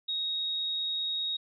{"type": "tone", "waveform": "sine", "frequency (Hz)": 3765, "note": "A#7", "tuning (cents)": 16, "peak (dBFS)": -29, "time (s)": [0.08, 1.37], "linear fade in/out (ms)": 10, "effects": []}